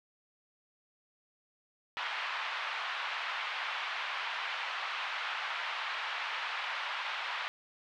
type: band-pass noise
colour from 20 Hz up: pink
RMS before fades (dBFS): -37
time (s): 1.97-7.48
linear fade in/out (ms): 0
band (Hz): 900 to 3400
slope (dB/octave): 24
effects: none